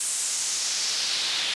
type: noise with band-pass filter sweep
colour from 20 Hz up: pink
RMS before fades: -27 dBFS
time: 0-1.54 s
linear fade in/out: 5 ms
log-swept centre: 8800 to 3500 Hz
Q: 2.1
effects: resampled to 24000 Hz